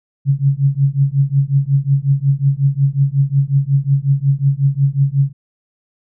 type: tone with tremolo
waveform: sine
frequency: 138.59 Hz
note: C#3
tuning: in tune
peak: -7 dBFS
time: 0.25-5.33 s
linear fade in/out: 50 ms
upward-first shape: triangle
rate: 5.5 Hz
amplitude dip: 100%
effects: none